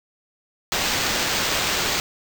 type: noise with sample-and-hold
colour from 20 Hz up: white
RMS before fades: -23 dBFS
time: 0.72-2 s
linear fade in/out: 0 ms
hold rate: 11025 Hz
effects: none